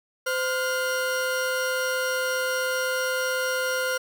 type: tone pair together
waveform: 40% pulse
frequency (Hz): 515.3 / 1416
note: C5 / F6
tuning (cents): -27 / +23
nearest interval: octave + tritone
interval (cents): 1750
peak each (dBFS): -26 / -26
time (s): 0.26-3.98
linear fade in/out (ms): 10
effects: none